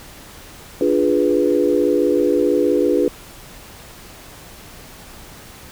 sine chord, D diminished seventh, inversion none, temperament equal, 293.7 / 349.2 / 415.3 / 493.9 Hz, D4 / F4 / Ab4 / Cb5, 0 / 0 / 0 / 0 cents, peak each -19 dBFS, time 0.81-3.08 s, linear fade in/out 2 ms, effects pink hiss -40 dBFS RMS until 5.71 s

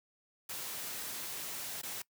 white noise with dropouts, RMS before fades -41 dBFS, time 0.49-2.02 s, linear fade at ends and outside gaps 5 ms, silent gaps 1.816-1.832 s, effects noise-tail reverb RT60 0.1 s tail -22 dB re dry + high-pass 100 Hz 12 dB/octave

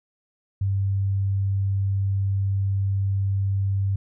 sine tone, 98 Hz, G2, in tune, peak -20 dBFS, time 0.61-3.96 s, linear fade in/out 5 ms, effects none

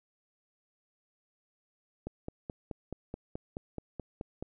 click train, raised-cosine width 2 ms, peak -24 dBFS, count 12, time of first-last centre 2.07-4.425 s, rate 4.67 Hz, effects none

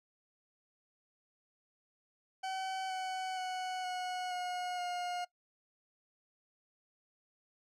40% pulse tone with pitch steps, 760 / 750.4 / 740.9 / 731.6 / 722.3 / 713.2 Hz, F#5 / F#5 / F#5 / F#5 / F#5 / F5, +46 / +24 / +2 / -20 / -42 / +36 cents, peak -35 dBFS, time 2.43-5.25 s, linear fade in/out 10 ms, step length 470 ms, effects noise-tail reverb RT60 0.1 s tail -21 dB re dry + low-pass 7000 Hz 12 dB/octave

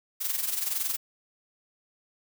blue noise with amplitude modulation, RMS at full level -27 dBFS, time 0.2-0.97 s, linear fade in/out 20 ms, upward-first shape sine, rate 21.6 Hz, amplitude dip 65%, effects none

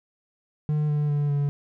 triangle tone with pitch steps, 150.7 / 148.2 / 145.73 / 143.31 Hz, D3 / D3 / D3 / D3, +45 / +16 / -13 / -42 cents, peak -19 dBFS, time 0.69-1.49 s, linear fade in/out 0 ms, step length 200 ms, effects none

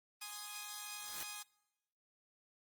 5% pulse chord, Ab major, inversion none, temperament equal, 830.6 / 1046.5 / 1244.5 Hz, Ab5 / C6 / Eb6, 0 / 0 / 0 cents, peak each -36 / -42 / -36 dBFS, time 0.21-1.43 s, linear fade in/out 10 ms
white noise with exponential growth, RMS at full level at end -42 dBFS, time 0.83-1.23 s, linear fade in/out 1 ms, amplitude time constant 85 ms
effects noise-tail reverb RT60 1.0 s tail -24 dB re dry + Opus 24 kbps

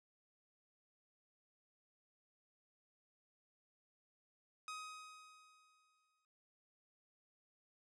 sawtooth tone with exponential decay, 1258 Hz, D#6, 19 cents sharp, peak -40 dBFS, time 4.68-6.25 s, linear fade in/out 1 ms, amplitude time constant 340 ms, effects resampled to 22050 Hz

